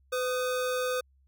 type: tone pair together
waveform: square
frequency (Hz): 504.9 / 1236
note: B4 / D#6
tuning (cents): +38 / -12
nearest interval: octave + minor third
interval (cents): 1550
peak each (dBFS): -29 / -36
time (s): 0.12-1.01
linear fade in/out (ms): 10
effects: added 67 Hz sine -61 dBFS peak until 1.27 s